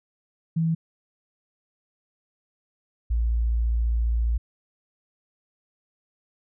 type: tone pair in turn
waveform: sine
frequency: 163.3 / 57.4 Hz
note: E3 / A#1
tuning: -16 / -26 cents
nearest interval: octave + tritone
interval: 1810 cents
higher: first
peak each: -20 dBFS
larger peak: neither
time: 0.56-0.75 / 3.1-4.38 s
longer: second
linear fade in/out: 10 ms
effects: none